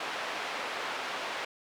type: band-pass noise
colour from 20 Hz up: pink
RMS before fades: -36 dBFS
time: 0-1.45 s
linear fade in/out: 5 ms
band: 620 to 3100 Hz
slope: 12 dB/octave
effects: none